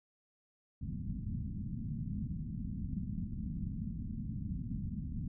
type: low-pass noise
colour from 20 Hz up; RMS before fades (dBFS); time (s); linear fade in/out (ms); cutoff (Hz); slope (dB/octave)
white; -39; 0.81-5.28; 5; 230; 48
effects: none